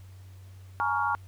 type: chord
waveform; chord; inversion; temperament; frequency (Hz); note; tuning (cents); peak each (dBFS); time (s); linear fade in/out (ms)
sine; Bb minor seventh; third; just; 839.1 / 932.3 / 1118.8 / 1398.5; Ab5 / Bb5 / Db6 / F6; +18 / 0 / +16 / +2; -30; 0.8-1.15; 0
effects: added 94 Hz sine -45 dBFS peak until 1.27 s + pink hiss -61 dBFS RMS until 1.27 s